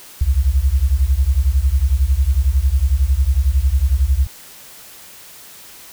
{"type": "beating tone pair", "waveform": "sine", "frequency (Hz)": [61.74, 72.74], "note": ["B1", "D2"], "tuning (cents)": [0, -16], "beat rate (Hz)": 11, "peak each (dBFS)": -15, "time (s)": [0.21, 4.27], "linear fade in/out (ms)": 5, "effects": ["white hiss -40 dBFS RMS until 5.92 s"]}